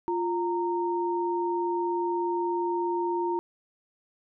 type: tone pair together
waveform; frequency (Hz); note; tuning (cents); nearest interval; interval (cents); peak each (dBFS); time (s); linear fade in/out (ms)
sine; 349.2 / 924.2; F4 / A#5; 0 / -15; octave + perfect fourth; 1685; -27 / -29; 0.08-3.39; 0
effects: none